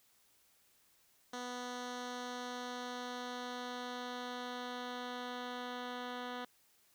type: tone with low-pass filter sweep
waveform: 10% pulse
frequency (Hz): 246.9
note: B3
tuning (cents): 0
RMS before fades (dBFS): -43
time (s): 1.33-6.45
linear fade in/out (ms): 5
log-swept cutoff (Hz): 5900 to 3200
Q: 1.5
effects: white hiss -70 dBFS RMS until 6.94 s